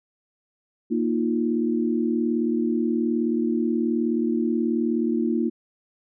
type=chord; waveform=sine; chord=Bb suspended fourth; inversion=none; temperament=just; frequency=233.1 / 310.8 / 349.6 Hz; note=Bb3 / Eb4 / F4; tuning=0 / -2 / +2 cents; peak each=-23 / -26 / -26 dBFS; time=0.9-5.5 s; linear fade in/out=20 ms; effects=none